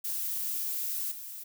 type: noise with level steps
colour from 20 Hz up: violet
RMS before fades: -33 / -42 dBFS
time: 0.04-1.44 s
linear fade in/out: 10 ms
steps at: 1.11 s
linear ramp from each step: 10 ms
effects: none